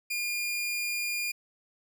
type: tone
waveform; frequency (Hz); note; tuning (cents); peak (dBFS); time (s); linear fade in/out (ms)
sawtooth; 2417; D7; +49; -26; 0.1-1.32; 10
effects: none